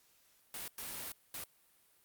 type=noise bursts at uneven times; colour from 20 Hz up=white; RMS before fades=-43 dBFS; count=3; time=0.54-0.68 / 0.78-1.12 / 1.34-1.44 s; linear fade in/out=2 ms; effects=white hiss -69 dBFS RMS until 2.04 s + Opus 48 kbps